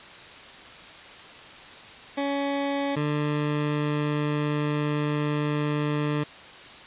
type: tone pair in turn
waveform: 20% pulse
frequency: 280.4 / 148.54 Hz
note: C#4 / D3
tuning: +20 / +20 cents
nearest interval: major seventh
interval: 1100 cents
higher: first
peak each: -20 / -19 dBFS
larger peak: second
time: 2.17-2.96 / 2.96-6.24 s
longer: second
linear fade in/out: 10 ms
effects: white hiss -44 dBFS RMS until 6.86 s + resampled to 8000 Hz